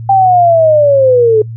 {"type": "linear sweep", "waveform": "sine", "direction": "down", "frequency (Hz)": [791, 423], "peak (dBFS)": -4, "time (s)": [0.09, 1.42], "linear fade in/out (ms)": 5, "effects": ["noise-tail reverb RT60 0.1 s tail -25 dB re dry", "added 114 Hz sine -21 dBFS peak until 1.56 s"]}